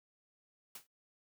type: noise with exponential decay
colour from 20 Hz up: white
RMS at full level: -43 dBFS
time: 0.75-0.87 s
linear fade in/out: 5 ms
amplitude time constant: 26 ms
effects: noise-tail reverb RT60 0.1 s tail -19 dB re dry + high-pass 100 Hz 12 dB/octave